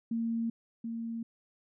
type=tone with echo; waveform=sine; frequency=229.4 Hz; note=A#3; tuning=28 cents flat; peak=-29 dBFS; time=0.11-0.5 s; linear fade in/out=5 ms; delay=730 ms; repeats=1; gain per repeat=-5 dB; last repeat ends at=1.23 s; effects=none